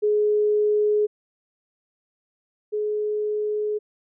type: tone pair in turn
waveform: sine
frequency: 420.3 / 422.2 Hz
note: G#4 / G#4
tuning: +21 / +29 cents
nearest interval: unison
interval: 8 cents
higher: second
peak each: -17 / -22 dBFS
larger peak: first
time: 0.02-1.07 / 2.72-3.79 s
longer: second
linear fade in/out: 20 ms
effects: none